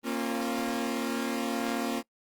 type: chord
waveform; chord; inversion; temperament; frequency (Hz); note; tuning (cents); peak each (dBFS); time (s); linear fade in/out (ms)
sawtooth; Bb minor; none; equal with one note detuned; 233.1 / 271.6 / 349.2; Bb3 / Db4 / F4; 0 / -35 / 0; -28 / -29 / -32; 0.03-2.03; 50
effects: noise-tail reverb RT60 0.1 s tail -23 dB re dry + Opus 24 kbps